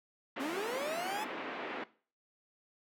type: band-pass noise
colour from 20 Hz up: pink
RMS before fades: -41 dBFS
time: 0.36-1.84 s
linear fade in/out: 5 ms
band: 250 to 2800 Hz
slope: 24 dB/octave
type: linear sweep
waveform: 40% pulse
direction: up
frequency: 248.4 to 880 Hz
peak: -35 dBFS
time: 0.39-1.25 s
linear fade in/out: 20 ms
effects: noise-tail reverb RT60 0.4 s tail -18 dB re dry